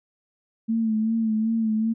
sine tone with vibrato, 222 Hz, A3, 16 cents sharp, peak -20 dBFS, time 0.68-1.94 s, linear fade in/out 20 ms, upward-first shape sine, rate 2.6 Hz, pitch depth 43 cents each way, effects none

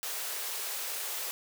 white high-pass noise, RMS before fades -36 dBFS, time 0.03-1.31 s, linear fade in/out 0 ms, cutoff 380 Hz, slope 48 dB/octave, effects none

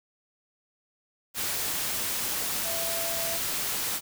sine tone in noise, 668 Hz, E5, 23 cents sharp, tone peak -35 dBFS, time 2.63-3.39 s, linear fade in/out 50 ms, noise white, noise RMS -30 dBFS, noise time 1.34-4.01 s, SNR -8 dB, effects none

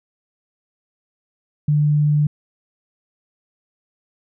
sine tone, 148.6 Hz, D3, 21 cents sharp, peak -13 dBFS, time 1.68-2.27 s, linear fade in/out 5 ms, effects none

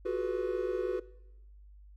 triangle tone cluster, 357.4 / 377.4 / 427.2 / 493.1 Hz, F4 / F#4 / G#4 / B4, +40 / +34 / +49 / -3 cents, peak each -34 / -32 / -36 / -33 dBFS, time 0.05-1 s, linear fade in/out 10 ms, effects noise-tail reverb RT60 0.9 s tail -20 dB re dry + added 50 Hz sine -51 dBFS peak until 1.96 s

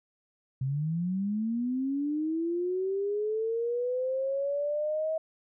sine linear sweep, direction up, 127.9 to 642 Hz, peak -27 dBFS, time 0.61-5.18 s, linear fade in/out 5 ms, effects none

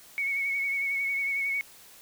sine tone with vibrato, 2217 Hz, C#7, in tune, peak -26 dBFS, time 0.18-1.61 s, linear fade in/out 0 ms, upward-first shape triangle, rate 11 Hz, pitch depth 37 cents each way, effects white hiss -52 dBFS RMS until 2.01 s

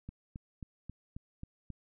click train, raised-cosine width 5 ms, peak -30 dBFS, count 7, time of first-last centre 0.09-1.703 s, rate 3.72 Hz, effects none

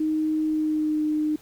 sine tone with pitch glide, 311.1 to 305.2 Hz, D#4 to D#4, 0 to -33 cents, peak -21 dBFS, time 0-1.36 s, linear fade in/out 5 ms, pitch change -33 cents, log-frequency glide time 0.46-1.03 s, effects pink hiss -53 dBFS RMS until 1.41 s

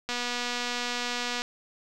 click train, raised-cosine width 0.2 ms, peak -14 dBFS, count 324, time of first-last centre 0.09-1.419 s, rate 243 Hz, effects none

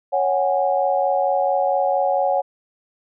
sine chord, C# suspended fourth, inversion none, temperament equal with one note detuned, 554.4 / 740 / 824.4 Hz, C#5 / F#5 / G#5, 0 / 0 / -13 cents, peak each -20 / -20 / -23 dBFS, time 0.12-2.42 s, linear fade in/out 20 ms, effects none

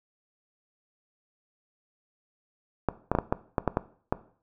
clicks, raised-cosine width 1 ms, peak -9 dBFS, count 9, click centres 2.887 / 3.116 / 3.151 / 3.187 / 3.325 / 3.582 / 3.677 / 3.771 / 4.125 s, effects noise-tail reverb RT60 0.5 s tail -17 dB re dry

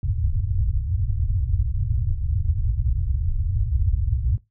white low-pass noise, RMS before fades -22 dBFS, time 0.03-4.38 s, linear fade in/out 2 ms, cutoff 110 Hz, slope 48 dB/octave, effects noise-tail reverb RT60 0.2 s tail -20 dB re dry

